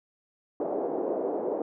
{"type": "band-pass noise", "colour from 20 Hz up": "pink", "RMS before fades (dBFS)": -30, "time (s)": [0.6, 1.62], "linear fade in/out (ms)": 2, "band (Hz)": [340, 630], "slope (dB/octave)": 24, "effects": []}